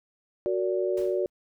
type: chord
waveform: sine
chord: Gb augmented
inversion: none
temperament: just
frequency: 370 / 462.5 / 578.1 Hz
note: Gb4 / Bb4 / D5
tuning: 0 / -14 / -27 cents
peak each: -26 / -32 / -29 dBFS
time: 0.46-1.26 s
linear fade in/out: 0 ms
type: noise with exponential decay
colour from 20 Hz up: pink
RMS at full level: -44 dBFS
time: 0.97-1.3 s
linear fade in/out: 5 ms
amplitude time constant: 71 ms
effects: none